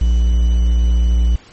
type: tone with quantisation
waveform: triangle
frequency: 58.27 Hz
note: A#1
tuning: in tune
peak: -8 dBFS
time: 0.01-1.36 s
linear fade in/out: 5 ms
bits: 6
effects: pink hiss -44 dBFS RMS until 1.52 s + MP3 32 kbps